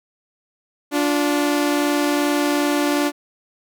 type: tone pair together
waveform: sawtooth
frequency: 291.4 / 354 Hz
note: D4 / F4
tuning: -13 / +23 cents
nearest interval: minor third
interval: 336 cents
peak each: -14 / -20 dBFS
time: 0.91-3.12 s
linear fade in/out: 50 ms
effects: none